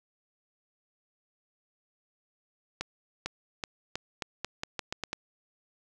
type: accelerating click train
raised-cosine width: 0.2 ms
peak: -15 dBFS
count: 11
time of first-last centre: 2.81-5.131 s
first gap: 450 ms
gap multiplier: 0.84
effects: none

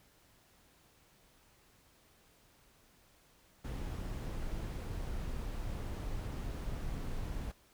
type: noise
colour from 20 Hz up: brown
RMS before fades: -39 dBFS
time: 3.64-7.52 s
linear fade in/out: 10 ms
effects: pink hiss -66 dBFS RMS until 7.73 s

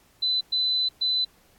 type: tone bursts at uneven times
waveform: sine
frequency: 4013 Hz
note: B7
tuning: 27 cents sharp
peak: -21 dBFS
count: 3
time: 0.22-0.41 / 0.52-0.89 / 1.01-1.25 s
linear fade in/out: 10 ms
effects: pink hiss -60 dBFS RMS until 1.58 s + AAC 64 kbps

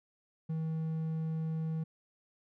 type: tone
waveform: triangle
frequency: 160 Hz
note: D#3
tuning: 49 cents sharp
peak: -30 dBFS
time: 0.49-1.84 s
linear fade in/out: 10 ms
effects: none

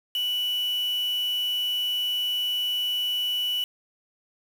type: tone with quantisation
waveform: sine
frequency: 2960 Hz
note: F#7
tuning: in tune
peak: -24 dBFS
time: 0.15-3.64 s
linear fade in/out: 2 ms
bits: 6
effects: none

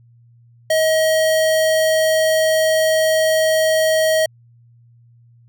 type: tone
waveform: square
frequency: 634 Hz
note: D#5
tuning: 32 cents sharp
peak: -14 dBFS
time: 0.7-4.26 s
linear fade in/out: 5 ms
effects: added 118 Hz sine -47 dBFS peak until 5.48 s

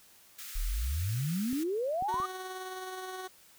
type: high-pass noise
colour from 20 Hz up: white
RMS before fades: -44 dBFS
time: 0.38-1.64 s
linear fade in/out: 10 ms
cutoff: 1200 Hz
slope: 96 dB/octave
type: exponential sweep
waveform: sine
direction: up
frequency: 32.83 to 1244.5 Hz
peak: -29 dBFS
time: 0.55-2.26 s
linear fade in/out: 10 ms
type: clicks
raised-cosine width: 3 ms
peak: -31 dBFS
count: 4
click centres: 1.53 / 2.024 / 2.142 / 2.201 s
type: tone with tremolo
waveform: 15% pulse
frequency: 372.7 Hz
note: F#4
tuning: 13 cents sharp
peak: -31 dBFS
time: 2.08-3.28 s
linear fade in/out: 10 ms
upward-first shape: sine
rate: 19 Hz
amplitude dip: 30%
effects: white hiss -59 dBFS RMS until 3.58 s

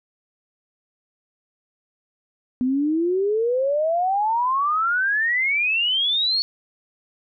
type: exponential sweep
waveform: sine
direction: up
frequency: 246.9 to 4433 Hz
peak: -18 dBFS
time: 2.61-6.42 s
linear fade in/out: 0 ms
effects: none

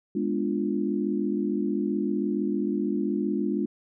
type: chord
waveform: sine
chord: G# diminished seventh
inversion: none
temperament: equal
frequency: 207.7 / 246.9 / 293.7 / 349.2 Hz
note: G#3 / B3 / D4 / F4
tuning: 0 / 0 / 0 / 0 cents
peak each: -28 / -32 / -29 / -30 dBFS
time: 0.15-3.66 s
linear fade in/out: 5 ms
effects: none

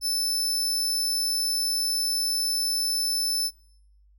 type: tone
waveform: sawtooth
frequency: 5274 Hz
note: E8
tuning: in tune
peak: -21 dBFS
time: 0.01-3.51 s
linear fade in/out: 50 ms
effects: noise-tail reverb RT60 0.8 s tail -25 dB re dry + added 50 Hz sine -55 dBFS peak until 4.18 s

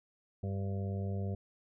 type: harmonic tone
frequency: 98 Hz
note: G2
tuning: in tune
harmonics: 1 / 2 / 4 / 5 / 6 / 7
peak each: -34 / -40 / -46 / -48 / -50 / -51 dBFS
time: 0.43-1.35 s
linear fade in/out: 5 ms
effects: none

